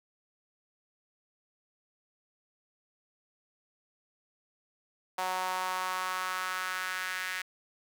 sawtooth tone with high-pass filter sweep, 184.9 Hz, F#3, 1 cent flat, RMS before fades -34 dBFS, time 5.18-7.42 s, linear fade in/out 5 ms, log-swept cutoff 820 to 1800 Hz, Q 2.8, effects none

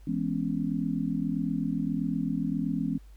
sine chord, C# minor seventh, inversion first, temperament just, 166.31 / 207.9 / 249.5 / 277.2 Hz, E3 / G#3 / B3 / C#4, +16 / +2 / +18 / 0 cents, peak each -32 dBFS, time 0.07-2.98 s, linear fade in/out 5 ms, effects added 50 Hz sine -47 dBFS peak until 3.16 s + pink hiss -65 dBFS RMS until 3.16 s

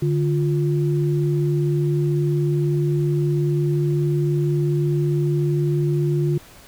sine tone pair together, 146.83 / 350.8 Hz, D3 / F4, 0 / +8 cents, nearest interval octave + minor third, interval 1508 cents, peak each -18 / -23 dBFS, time 0.02-6.38 s, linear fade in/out 5 ms, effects pink hiss -46 dBFS RMS until 6.67 s

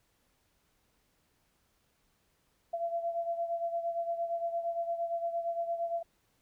sine beating tone pair, 677 / 685.7 Hz, E5 / F5, +46 / -32 cents, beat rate 8.7 Hz, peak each -32 / -38 dBFS, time 2.73-6.03 s, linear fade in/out 10 ms, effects pink hiss -73 dBFS RMS until 6.41 s

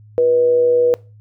sine tone with amplitude modulation, 487.1 Hz, B4, 24 cents flat, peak -9 dBFS, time 0.18-0.94 s, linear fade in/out 0 ms, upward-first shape sine, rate 136 Hz, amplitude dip 35%, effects noise-tail reverb RT60 0.3 s tail -22 dB re dry + added 106 Hz sine -41 dBFS peak until 1.2 s

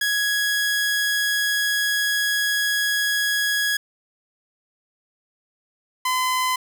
sawtooth tone pair in turn, 1666 / 1020.4 Hz, G#6 / C6, +5 / -44 cents, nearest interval minor sixth, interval 849 cents, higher first, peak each -16 dBFS, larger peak neither, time 0.01-3.77 / 6.05-6.56 s, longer first, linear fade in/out 5 ms, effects none

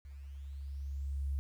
sine tone with level ramp, 69.3 Hz, C#2, in tune, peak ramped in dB -46 to -31 dBFS, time 0.05-1.39 s, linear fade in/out 0 ms, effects 11-bit

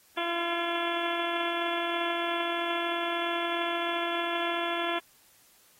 harmonic tone with a mistuned harmonic, 341.2 Hz, F4, 40 cents flat, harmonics 1 / 2 / 3 / 4 / 5 / 6 / 7 / 8 / 9 / 10, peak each -35 / -34 / -36 / -38 / -38 / -42 / -42 / -42 / -44 / -39 dBFS, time 0.17-4.99 s, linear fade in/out 5 ms, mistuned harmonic 6, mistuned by +53 cents, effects white hiss -61 dBFS RMS until 5.79 s + AAC 48 kbps

